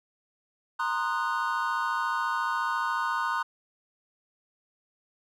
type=chord; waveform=triangle; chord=C half-diminished seventh; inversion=third; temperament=equal with one note detuned; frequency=932.3 / 1046.5 / 1234.5 / 1480 Hz; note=Bb5 / C6 / Eb6 / Gb6; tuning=0 / 0 / -14 / 0 cents; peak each=-30 dBFS; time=0.79-3.43 s; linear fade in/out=10 ms; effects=none